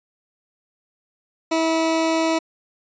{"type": "tone", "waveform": "20% pulse", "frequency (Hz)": 324.4, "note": "E4", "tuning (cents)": -28, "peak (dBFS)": -13, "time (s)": [1.51, 2.39], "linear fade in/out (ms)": 10, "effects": ["resampled to 16000 Hz"]}